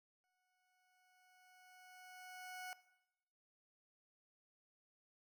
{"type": "tone with exponential growth", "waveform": "20% pulse", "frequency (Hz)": 736, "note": "F#5", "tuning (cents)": -9, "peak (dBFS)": -40, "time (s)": [0.24, 2.73], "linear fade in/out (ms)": 0, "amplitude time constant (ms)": 540, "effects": ["noise-tail reverb RT60 0.9 s tail -18 dB re dry"]}